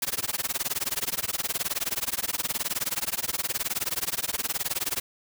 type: noise with tremolo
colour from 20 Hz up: white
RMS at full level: -26 dBFS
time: 0.02-5 s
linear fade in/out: 2 ms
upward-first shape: sine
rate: 19 Hz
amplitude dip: 100%
effects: none